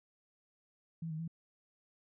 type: tone with pitch steps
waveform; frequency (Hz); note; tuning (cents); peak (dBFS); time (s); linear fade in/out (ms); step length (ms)
sine; 164.1 / 156.9 / 164.7; E3 / D#3 / E3; -8 / +15 / -1; -37; 1.02-1.278; 5; 86
effects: none